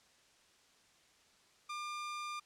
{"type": "tone", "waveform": "sawtooth", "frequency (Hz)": 1200, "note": "D6", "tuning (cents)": 37, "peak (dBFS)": -36, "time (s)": [1.69, 2.4], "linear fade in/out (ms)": 10, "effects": ["white hiss -67 dBFS RMS until 2.45 s", "low-pass 7000 Hz 12 dB/octave"]}